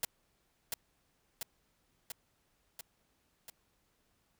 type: noise with echo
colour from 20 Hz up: white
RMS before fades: -33 dBFS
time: 0.03-0.05 s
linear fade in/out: 2 ms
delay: 690 ms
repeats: 5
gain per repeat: -3 dB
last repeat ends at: 3.5 s
effects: pink hiss -75 dBFS RMS until 4.39 s